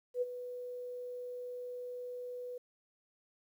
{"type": "tone with ADSR envelope", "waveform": "sine", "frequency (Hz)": 493.9, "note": "B4", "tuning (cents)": 0, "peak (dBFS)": -28, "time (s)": [0.14, 2.58], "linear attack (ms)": 76, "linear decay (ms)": 27, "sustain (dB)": -12, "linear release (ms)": 6, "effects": ["11-bit"]}